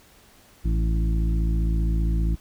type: harmonic tone with a mistuned harmonic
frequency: 55.2 Hz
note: A1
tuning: 6 cents sharp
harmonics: 1 / 2 / 3 / 4 / 5 / 6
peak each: -20 / -32 / -29 / -39 / -39 / -37 dBFS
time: 0.64-2.36 s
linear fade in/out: 20 ms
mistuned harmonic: 5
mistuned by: +23 cents
effects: pink hiss -54 dBFS RMS until 2.4 s